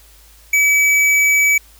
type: tone with hard clipping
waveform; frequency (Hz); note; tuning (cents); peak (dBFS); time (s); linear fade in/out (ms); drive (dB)
sine; 2288; D7; -46; -12; 0.53-1.58; 5; 14
effects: added 53 Hz sine -46 dBFS peak until 1.79 s + white hiss -48 dBFS RMS until 1.79 s